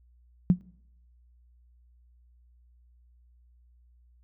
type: tone with exponential decay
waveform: sine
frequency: 180 Hz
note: F#3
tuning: 47 cents flat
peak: -12 dBFS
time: 0.5-0.61 s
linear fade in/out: 0 ms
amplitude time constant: 23 ms
effects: noise-tail reverb RT60 0.8 s tail -25 dB re dry + added 60 Hz sine -57 dBFS peak until 4.23 s